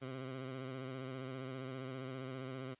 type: tone with vibrato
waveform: 15% pulse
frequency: 130.81 Hz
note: C3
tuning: in tune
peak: -36 dBFS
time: 0.01-2.75 s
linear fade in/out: 20 ms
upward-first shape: sine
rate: 15 Hz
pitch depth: 50 cents each way
effects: white hiss -71 dBFS RMS until 2.79 s + resampled to 8000 Hz